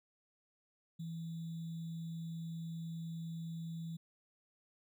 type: tone with sample-and-hold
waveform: sine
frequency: 164.81 Hz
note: E3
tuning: in tune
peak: -40 dBFS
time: 0.99-3.97 s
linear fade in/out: 10 ms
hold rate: 3675 Hz
effects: none